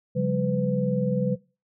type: tone cluster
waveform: sine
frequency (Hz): 137 / 177.8 / 198.2 / 502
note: C#3 / F3 / G3 / B4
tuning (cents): -20 / +31 / +19 / +28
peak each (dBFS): -27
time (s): 0.15-1.36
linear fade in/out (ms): 20
effects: noise-tail reverb RT60 0.3 s tail -20 dB re dry